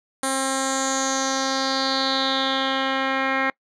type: tone with low-pass filter sweep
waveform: 10% pulse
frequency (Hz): 267.2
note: C4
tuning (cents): +36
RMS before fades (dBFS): -23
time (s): 0.23-3.5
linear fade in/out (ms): 2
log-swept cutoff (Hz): 9500 to 2200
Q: 4.9
effects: noise-tail reverb RT60 0.1 s tail -25 dB re dry

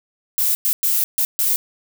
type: noise bursts at uneven times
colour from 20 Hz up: violet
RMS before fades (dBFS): -18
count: 5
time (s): 0.38-0.55 / 0.65-0.73 / 0.83-1.04 / 1.18-1.25 / 1.39-1.56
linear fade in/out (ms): 0
effects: none

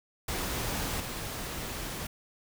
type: noise with level steps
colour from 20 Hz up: pink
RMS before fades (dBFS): -33 / -37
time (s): 0.28-2.07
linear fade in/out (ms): 5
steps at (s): 1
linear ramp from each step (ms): 2
effects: none

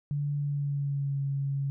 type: tone with pitch glide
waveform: sine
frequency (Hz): 144.6 to 138.79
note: D3 to C#3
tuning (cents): -27 to +2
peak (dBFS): -27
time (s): 0.11-1.7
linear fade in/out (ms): 0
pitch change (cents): -71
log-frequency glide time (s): 0.36-1.21
effects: none

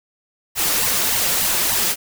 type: noise with flanger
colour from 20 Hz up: white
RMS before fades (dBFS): -19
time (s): 0.55-1.96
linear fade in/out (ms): 50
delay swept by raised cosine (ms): 1 to 6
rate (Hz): 3.4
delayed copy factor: +0.8
effects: none

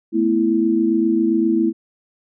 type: chord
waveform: sine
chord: A suspended second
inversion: none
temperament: just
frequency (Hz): 220 / 247.5 / 330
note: A3 / B3 / E4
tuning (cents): 0 / +4 / +2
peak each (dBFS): -20 / -22 / -16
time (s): 0.12-1.73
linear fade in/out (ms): 50
effects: none

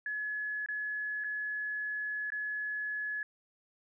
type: tone with dropouts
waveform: sine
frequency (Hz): 1700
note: G#6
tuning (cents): +40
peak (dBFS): -33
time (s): 0.06-3.23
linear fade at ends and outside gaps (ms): 2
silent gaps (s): 0.661-0.686 / 1.239-1.243 / 2.303-2.32
effects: none

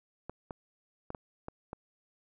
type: clicks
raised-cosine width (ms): 1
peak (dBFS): -25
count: 6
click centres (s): 0.296 / 0.508 / 1.104 / 1.148 / 1.484 / 1.731
effects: none

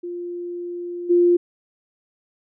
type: tone with level steps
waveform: sine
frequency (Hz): 350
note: F4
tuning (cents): +4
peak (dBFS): -27 / -12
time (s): 0.03-1.37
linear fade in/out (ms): 10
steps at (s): 1.09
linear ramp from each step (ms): 20
effects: none

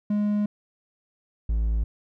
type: tone pair in turn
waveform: triangle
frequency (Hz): 207.7 / 55.01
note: G#3 / A1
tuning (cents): 0 / 0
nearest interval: octave + major seventh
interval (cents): 2300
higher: first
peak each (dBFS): -19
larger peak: neither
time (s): 0.1-0.46 / 1.49-1.84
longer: first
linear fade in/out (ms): 5
effects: none

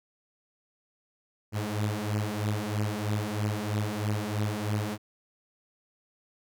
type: beating tone pair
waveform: sawtooth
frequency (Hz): 103.8 / 106.9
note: G#2 / A2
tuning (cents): 0 / -49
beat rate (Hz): 3.1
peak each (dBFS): -27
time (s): 1.52-4.98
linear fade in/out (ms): 50
effects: none

